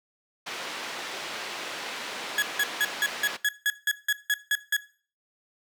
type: band-pass noise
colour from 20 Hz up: white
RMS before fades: -36 dBFS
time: 0.46-3.37 s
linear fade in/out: 10 ms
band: 290 to 3300 Hz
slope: 12 dB/octave
type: tone bursts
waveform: 35% pulse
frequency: 1679 Hz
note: G#6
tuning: 18 cents sharp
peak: -19 dBFS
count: 12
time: 2.38-4.766 s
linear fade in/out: 2 ms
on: 43 ms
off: 170 ms
effects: noise-tail reverb RT60 0.4 s tail -17 dB re dry